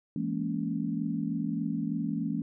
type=chord; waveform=sine; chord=A# half-diminished seventh; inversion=second; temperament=just; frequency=167.82 / 209.8 / 233.1 / 279.7 Hz; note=E3 / G#3 / A#3 / C#4; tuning=+31 / +18 / 0 / +16 cents; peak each=-34 dBFS; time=0.16-2.42 s; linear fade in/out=2 ms; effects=none